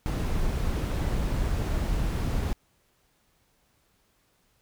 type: noise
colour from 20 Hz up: brown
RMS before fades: -27 dBFS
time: 0.06-2.53 s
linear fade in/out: 0 ms
effects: pink hiss -68 dBFS RMS until 4.61 s